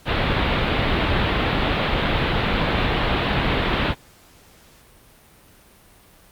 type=low-pass noise; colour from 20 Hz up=pink; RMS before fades=-21 dBFS; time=0.05-3.95 s; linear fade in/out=50 ms; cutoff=3800 Hz; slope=48 dB/octave; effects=pink hiss -51 dBFS RMS until 6.31 s + Opus 48 kbps